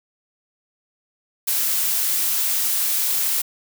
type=noise; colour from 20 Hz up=blue; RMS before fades=-21 dBFS; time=1.47-3.42 s; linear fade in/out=10 ms; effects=none